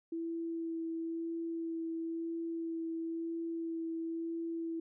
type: tone with vibrato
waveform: sine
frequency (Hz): 330.2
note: E4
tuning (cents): +3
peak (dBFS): -35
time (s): 0.12-4.8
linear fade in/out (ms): 5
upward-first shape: sine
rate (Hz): 0.99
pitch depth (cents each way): 12
effects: none